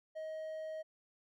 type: tone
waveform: triangle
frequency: 630 Hz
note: D#5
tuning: 21 cents sharp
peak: -38 dBFS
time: 0.15-0.83 s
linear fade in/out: 20 ms
effects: none